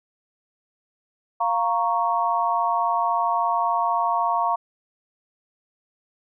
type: chord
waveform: sine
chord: Bb minor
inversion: second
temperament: equal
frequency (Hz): 698.5 / 932.3 / 1108.7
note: F5 / Bb5 / Db6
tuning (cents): 0 / 0 / 0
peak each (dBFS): -24 / -23 / -24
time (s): 1.4-4.56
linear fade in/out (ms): 10
effects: none